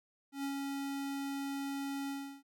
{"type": "tone with ADSR envelope", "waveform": "square", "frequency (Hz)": 277.2, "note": "C#4", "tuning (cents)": 0, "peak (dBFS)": -35, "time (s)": [0.32, 2.43], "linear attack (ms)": 120, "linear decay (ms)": 87, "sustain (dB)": -2, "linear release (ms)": 340, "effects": []}